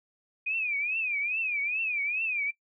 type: tone with vibrato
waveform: sine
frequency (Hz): 2455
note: D#7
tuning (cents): -24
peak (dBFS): -27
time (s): 0.46-2.51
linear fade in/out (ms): 10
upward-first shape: triangle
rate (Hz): 2.4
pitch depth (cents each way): 180
effects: noise-tail reverb RT60 0.1 s tail -20 dB re dry